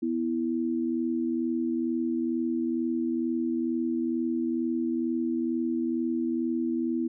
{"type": "tone pair together", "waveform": "sine", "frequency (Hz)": [246.9, 329.1], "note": ["B3", "E4"], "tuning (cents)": [0, -3], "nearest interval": "perfect fourth", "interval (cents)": 497, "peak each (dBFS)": -28, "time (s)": [0.02, 7.08], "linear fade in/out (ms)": 10, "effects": []}